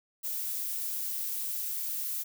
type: noise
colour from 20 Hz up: violet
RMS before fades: -34 dBFS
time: 0.23-2.24 s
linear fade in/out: 20 ms
effects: none